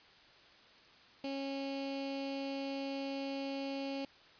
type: tone with notch filter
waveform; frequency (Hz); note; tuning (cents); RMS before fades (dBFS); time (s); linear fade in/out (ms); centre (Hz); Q
15% pulse; 274.1; C#4; -19; -39; 1.24-4.05; 2; 1200; 0.66
effects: white hiss -60 dBFS RMS until 4.39 s + resampled to 11025 Hz